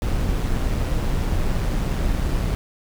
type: noise with amplitude modulation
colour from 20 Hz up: brown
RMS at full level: -20 dBFS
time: 0.02-2.55 s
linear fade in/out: 0 ms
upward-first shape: sine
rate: 126 Hz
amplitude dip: 30%
effects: none